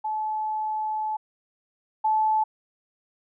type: tone pair in turn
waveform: sine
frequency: 863 / 867.8 Hz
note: A5 / A5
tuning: -34 / -24 cents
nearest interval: unison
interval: 10 cents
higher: second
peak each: -25 / -19 dBFS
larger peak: second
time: 0.04-1.17 / 2.04-2.44 s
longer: first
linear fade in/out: 10 ms
effects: none